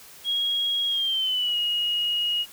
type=tone with pitch glide; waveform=sine; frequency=3293 to 2883 Hz; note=G#7 to F#7; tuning=-15 to -46 cents; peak=-22 dBFS; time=0.24-2.46 s; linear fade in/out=50 ms; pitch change=-231 cents; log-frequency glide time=0.88-1.57 s; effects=white hiss -47 dBFS RMS until 2.52 s